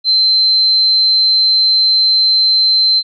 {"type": "tone", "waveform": "sine", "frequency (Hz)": 4100, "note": "C8", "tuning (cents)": -36, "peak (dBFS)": -8, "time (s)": [0.04, 3.03], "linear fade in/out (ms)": 50, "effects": []}